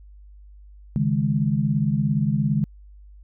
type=chord; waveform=sine; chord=C# suspended second; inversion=none; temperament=just; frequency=138.59 / 155.92 / 207.9 Hz; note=C#3 / D#3 / G#3; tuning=0 / +4 / +2 cents; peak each=-23 dBFS; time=0.96-2.64 s; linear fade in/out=0 ms; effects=added 50 Hz sine -43 dBFS peak until 3.23 s